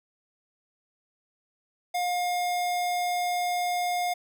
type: tone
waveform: square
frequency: 712 Hz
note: F5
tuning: 33 cents sharp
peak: -26 dBFS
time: 1.94-4.14 s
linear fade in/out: 10 ms
effects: none